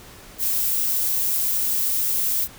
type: noise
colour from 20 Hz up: violet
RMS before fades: -22 dBFS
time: 0.38-2.48 s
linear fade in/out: 50 ms
effects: pink hiss -44 dBFS RMS until 2.58 s